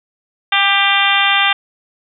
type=harmonic tone with a mistuned harmonic; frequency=395.8 Hz; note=G4; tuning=17 cents sharp; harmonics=2 / 3 / 4 / 5 / 6 / 7 / 8 / 9; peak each=-19 / -19 / -19 / -19 / -19 / -19 / -19 / -19 dBFS; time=0.52-1.53 s; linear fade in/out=5 ms; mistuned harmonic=2; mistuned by=+16 cents; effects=none